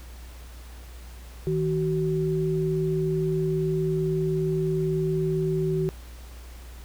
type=tone pair together; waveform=sine; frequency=157.78 / 377 Hz; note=D#3 / F#4; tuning=+24 / +32 cents; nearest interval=octave + minor third; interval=1508 cents; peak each=-25 dBFS; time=1.47-5.89 s; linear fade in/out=0 ms; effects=added 60 Hz sine -40 dBFS peak until 6.84 s + pink hiss -50 dBFS RMS until 6.84 s